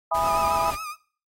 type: chord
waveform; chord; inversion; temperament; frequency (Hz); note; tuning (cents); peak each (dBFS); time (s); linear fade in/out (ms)
sine; E major seventh; none; just; 659.3 / 824.1 / 988.9 / 1236.1; E5 / G#5 / B5 / D#6; 0 / -14 / +2 / -12; -26; 0.11-0.71; 10
type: noise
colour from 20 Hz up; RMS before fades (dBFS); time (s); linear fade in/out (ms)
pink; -36; 0.14-0.76; 10
type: tone with vibrato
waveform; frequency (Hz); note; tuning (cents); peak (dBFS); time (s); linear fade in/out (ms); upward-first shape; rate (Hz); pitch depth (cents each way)
35% pulse; 1248; D#6; +5; -30; 0.22-0.96; 50; sine; 7.1; 68
effects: noise-tail reverb RT60 0.4 s tail -19 dB re dry + AAC 48 kbps